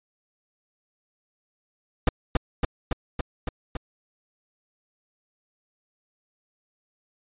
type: noise with echo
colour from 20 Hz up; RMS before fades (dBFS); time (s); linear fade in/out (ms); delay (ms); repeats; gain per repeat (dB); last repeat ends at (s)
brown; -17; 2.07-2.09; 5; 280; 6; -2; 3.77
effects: resampled to 8000 Hz